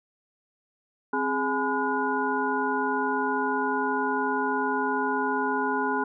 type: tone cluster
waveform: sine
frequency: 265.5 / 416.1 / 843 / 1008 / 1445 Hz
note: C4 / G#4 / G#5 / B5 / F#6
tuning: +25 / +3 / +26 / +35 / -41 cents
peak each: -30 dBFS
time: 1.13-6.04 s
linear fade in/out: 5 ms
effects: none